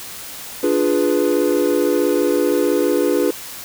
triangle chord, D diminished seventh, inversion none, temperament equal, 293.7 / 349.2 / 415.3 / 493.9 Hz, D4 / F4 / Ab4 / Cb5, 0 / 0 / 0 / 0 cents, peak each -18 dBFS, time 0.63-3.31 s, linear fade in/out 5 ms, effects white hiss -33 dBFS RMS until 3.64 s

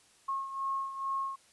sine beating tone pair, 1084 / 1086.3 Hz, C#6 / C#6, -39 / -35 cents, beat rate 2.3 Hz, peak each -33 / -39 dBFS, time 0.28-1.36 s, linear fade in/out 10 ms, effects white hiss -63 dBFS RMS until 1.52 s + resampled to 24000 Hz

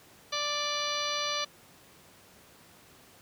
harmonic tone, 587.3 Hz, D5, in tune, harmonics 1 / 2 / 3 / 4 / 5 / 6 / 7 / 8 / 10, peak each -38 / -35 / -41 / -39 / -39 / -37 / -37 / -39 / -40 dBFS, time 0.32-1.45 s, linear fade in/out 10 ms, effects pink hiss -56 dBFS RMS until 3.21 s + high-pass 100 Hz 12 dB/octave

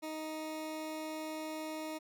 20% pulse tone, 312.6 Hz, D#4, 8 cents sharp, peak -34 dBFS, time 0.02-1.99 s, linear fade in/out 20 ms, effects none

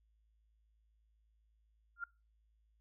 sine tone with exponential growth, 1396.9 Hz, F6, in tune, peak -34 dBFS, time 1.96-2.04 s, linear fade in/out 5 ms, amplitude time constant 17 ms, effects noise-tail reverb RT60 0.3 s tail -24 dB re dry + added 54 Hz sine -70 dBFS peak until 2.8 s

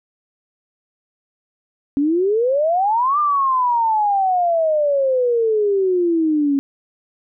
sine exponential two-way sweep, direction up then down, 273.7 to 1209 to 273.7 Hz, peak -14 dBFS, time 1.97-6.59 s, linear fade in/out 0 ms, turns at 3.19 s, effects none

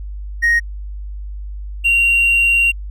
triangle tone pair in turn, 1871 / 2759 Hz, A#6 / F7, +6 / -22 cents, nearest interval perfect fifth, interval 672 cents, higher second, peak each -8 dBFS, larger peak neither, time 0.42-0.6 / 1.84-2.72 s, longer second, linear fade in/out 20 ms, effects tanh soft clip ceiling -6 dBFS + added 50 Hz sine -25 dBFS peak until 2.9 s

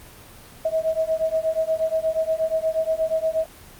sine beating tone pair, 637 / 645.4 Hz, D#5 / E5, +41 / -37 cents, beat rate 8.4 Hz, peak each -23 dBFS, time 0.65-3.46 s, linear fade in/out 5 ms, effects pink hiss -45 dBFS RMS until 3.79 s + Opus 24 kbps

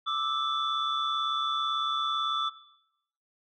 sine tone cluster, 1181 / 1319 / 3473 Hz, D6 / E6 / A7, +9 / +1 / -23 cents, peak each -31 dBFS, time 0.06-2.5 s, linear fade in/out 20 ms, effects noise-tail reverb RT60 0.8 s tail -17 dB re dry + tanh soft clip ceiling -18 dBFS

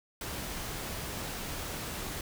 pink noise, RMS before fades -38 dBFS, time 0.21-2.21 s, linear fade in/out 2 ms, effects none

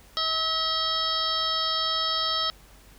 harmonic tone with a mistuned harmonic, 643 Hz, E5, 43 cents flat, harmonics 1 / 2 / 3 / 5 / 6 / 7 / 8, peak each -37 / -29 / -38 / -30 / -30 / -33 / -31 dBFS, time 0.17-2.5 s, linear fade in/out 0 ms, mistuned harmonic 8, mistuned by +41 cents, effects added 48 Hz sine -53 dBFS peak until 2.98 s + pink hiss -54 dBFS RMS until 2.98 s

